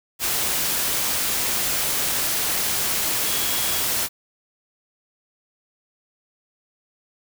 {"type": "tone in noise", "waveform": "sine", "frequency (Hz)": 3322, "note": "G#7", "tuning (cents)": 0, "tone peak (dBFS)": -33, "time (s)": [3.22, 3.85], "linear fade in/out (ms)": 50, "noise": "white", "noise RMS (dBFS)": -23, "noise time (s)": [0.19, 4.09], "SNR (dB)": -13, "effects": []}